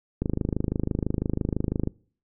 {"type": "click train", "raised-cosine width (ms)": 3, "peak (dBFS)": -12, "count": 44, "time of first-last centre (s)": [0.22, 1.874], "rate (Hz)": 26, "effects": ["noise-tail reverb RT60 0.5 s tail -25 dB re dry"]}